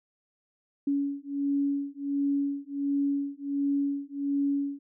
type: beating tone pair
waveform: sine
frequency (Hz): 280.7 / 282.1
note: C#4 / C#4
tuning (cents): +22 / +30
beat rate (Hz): 1.4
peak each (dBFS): -29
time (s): 0.87-4.79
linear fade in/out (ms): 5
effects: none